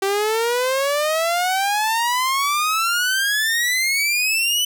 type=exponential sweep; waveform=sawtooth; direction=up; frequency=385.5 to 3009 Hz; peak=-14 dBFS; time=0.02-4.65 s; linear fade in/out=5 ms; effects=none